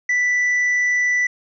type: tone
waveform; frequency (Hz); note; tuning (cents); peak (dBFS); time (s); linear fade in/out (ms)
triangle; 1975.5; B6; 0; -14; 0.09-1.27; 5
effects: resampled to 16000 Hz